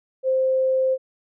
sine tone, 523 Hz, C5, 1 cent flat, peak -17 dBFS, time 0.23-0.98 s, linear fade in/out 50 ms, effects none

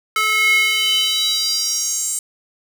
square tone with high-pass filter sweep, 433.1 Hz, A4, 27 cents flat, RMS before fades -18 dBFS, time 0.16-2.19 s, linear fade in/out 2 ms, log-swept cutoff 1600 to 8100 Hz, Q 5.2, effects none

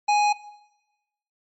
sine tone with tanh clipping, 830.6 Hz, G#5, in tune, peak -19 dBFS, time 0.08-0.33 s, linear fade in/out 10 ms, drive 18 dB, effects noise-tail reverb RT60 1.0 s tail -18 dB re dry + MP3 32 kbps

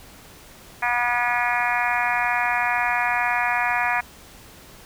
harmonic tone, 242.1 Hz, B3, 34 cents flat, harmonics 3 / 4 / 5 / 6 / 7 / 8 / 9 / 10, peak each -26 / -26 / -30 / -31 / -26 / -29 / -29 / -29 dBFS, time 0.82-4.01 s, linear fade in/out 10 ms, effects pink hiss -46 dBFS RMS until 4.85 s

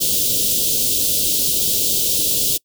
white band-stop noise, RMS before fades -18 dBFS, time 0-2.58 s, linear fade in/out 20 ms, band 560 to 3000 Hz, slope 48 dB/octave, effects noise-tail reverb RT60 0.1 s tail -25 dB re dry

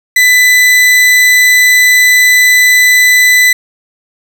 40% pulse tone, 1996 Hz, B6, 18 cents sharp, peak -3 dBFS, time 0.16-3.53 s, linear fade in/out 5 ms, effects none

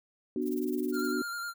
sine chord, B minor, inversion none, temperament just, 246.9 / 296.3 / 370.4 Hz, B3 / D4 / F#4, 0 / +15 / +2 cents, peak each -33 dBFS, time 0.36-1.22 s, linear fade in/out 2 ms
violet noise with tremolo, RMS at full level -45 dBFS, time 0.41-1.14 s, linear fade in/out 50 ms, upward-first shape sine, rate 19 Hz, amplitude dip 90%
square tone with vibrato, 1396.9 Hz, F6, in tune, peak -35 dBFS, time 0.92-1.54 s, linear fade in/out 50 ms, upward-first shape square, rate 9.8 Hz, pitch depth 21 cents each way
effects none

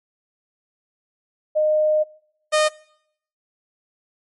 sine / sawtooth tone pair in turn, 614 / 614 Hz, D#5 / D#5, -23 / -23 cents, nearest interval unison, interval 0 cents, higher neither, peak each -15 / -11 dBFS, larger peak second, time 1.55-2.04 / 2.52-2.69 s, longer first, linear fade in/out 20 ms, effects noise-tail reverb RT60 0.7 s tail -22 dB re dry + MP3 48 kbps

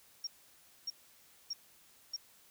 sine tone bursts, 5570 Hz, F8, 5 cents flat, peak -35 dBFS, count 4, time 0.24-2.164 s, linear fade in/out 5 ms, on 31 ms, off 600 ms, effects white hiss -63 dBFS RMS until 2.5 s

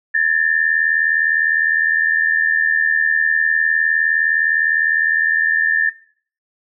sine tone pair together, 1720.3 / 1800 Hz, A6 / A6, -39 / +39 cents, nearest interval minor second, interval 78 cents, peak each -16 dBFS, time 0.14-5.9 s, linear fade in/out 10 ms, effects noise-tail reverb RT60 0.5 s tail -18 dB re dry

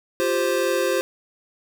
square chord, F suspended second, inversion none, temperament equal, 349.2 / 392 / 523.3 Hz, F4 / G4 / C5, 0 / 0 / 0 cents, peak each -26 / -26 / -23 dBFS, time 0.2-1.01 s, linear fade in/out 0 ms, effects none

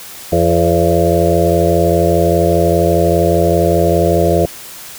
harmonic tone with a mistuned harmonic, 85 Hz, F2, 46 cents flat, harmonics 1 / 2 / 4 / 5 / 6 / 7 / 8, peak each -17 / -17 / -17 / -17 / -17 / -17 / -17 dBFS, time 0.32-4.46 s, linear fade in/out 5 ms, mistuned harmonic 7, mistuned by -37 cents, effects white hiss -32 dBFS RMS until 4.98 s

